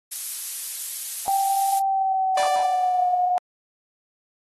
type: noise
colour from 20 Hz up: violet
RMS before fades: -26 dBFS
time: 0.11-1.8 s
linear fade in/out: 10 ms
type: tone with pitch glide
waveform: sine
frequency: 784 to 723.1 Hz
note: G5 to F#5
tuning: 0 to -40 cents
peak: -19 dBFS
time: 1.28-3.38 s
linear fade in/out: 0 ms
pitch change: -140 cents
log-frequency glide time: 1.73-3.09 s
type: tone with exponential decay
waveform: sawtooth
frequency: 587.3 Hz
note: D5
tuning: in tune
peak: -17 dBFS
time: 2.37-3.39 s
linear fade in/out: 5 ms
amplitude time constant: 220 ms
effects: AAC 32 kbps